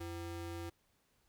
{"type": "ring-modulated tone", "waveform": "square", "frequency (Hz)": 212.9, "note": "G#3", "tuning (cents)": 43, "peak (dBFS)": -39, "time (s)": [0, 0.7], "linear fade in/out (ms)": 10, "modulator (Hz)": 125, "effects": ["pink hiss -75 dBFS RMS until 1.28 s"]}